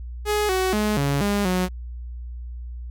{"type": "tone with pitch steps", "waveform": "sawtooth", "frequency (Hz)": [419, 374.2, 211.5, 140.9, 203.3, 182.8], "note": ["G#4", "F#4", "G#3", "C#3", "G#3", "F#3"], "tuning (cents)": [15, 20, 32, 29, -37, -21], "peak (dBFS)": -16, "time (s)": [0.25, 1.69], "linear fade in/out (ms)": 50, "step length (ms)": 240, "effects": ["added 60 Hz sine -31 dBFS peak until 2.9 s"]}